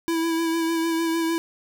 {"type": "tone with vibrato", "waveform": "square", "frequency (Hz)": 329.6, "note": "E4", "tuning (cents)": 0, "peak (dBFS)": -22, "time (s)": [0.08, 1.38], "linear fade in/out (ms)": 0, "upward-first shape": "sine", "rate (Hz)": 6.6, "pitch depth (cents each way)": 23, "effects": []}